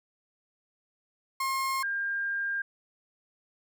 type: tone pair in turn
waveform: 35% pulse / sine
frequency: 1070 / 1603.2 Hz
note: C6 / G6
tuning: +38 / +38 cents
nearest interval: perfect fifth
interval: 700 cents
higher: second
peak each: -26 / -28 dBFS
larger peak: first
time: 1.4-1.83 / 1.83-2.62 s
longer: second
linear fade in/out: 5 ms
effects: none